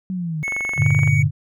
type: linear sweep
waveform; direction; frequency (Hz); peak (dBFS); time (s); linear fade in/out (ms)
sine; down; 190.1 to 148.7; -22; 0.1-0.43; 0
type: tone with pitch glide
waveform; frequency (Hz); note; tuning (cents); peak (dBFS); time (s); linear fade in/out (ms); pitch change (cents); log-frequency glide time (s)
triangle; 2200 to 2244; C#7 to C#7; -14 to +21; -20; 0.43-1.23; 10; +35; 0.81-0.88
type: click train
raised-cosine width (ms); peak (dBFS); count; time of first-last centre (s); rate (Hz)
0.5; -16; 15; 0.48-1.076; 23.5
type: chord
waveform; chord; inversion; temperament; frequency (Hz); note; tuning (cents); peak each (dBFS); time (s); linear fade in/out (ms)
sine; G minor; none; equal with one note detuned; 98 / 116.54 / 146.07; G2 / Bb2 / D3; 0 / 0 / -9; -20 / -19 / -16; 0.76-1.31; 50
effects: none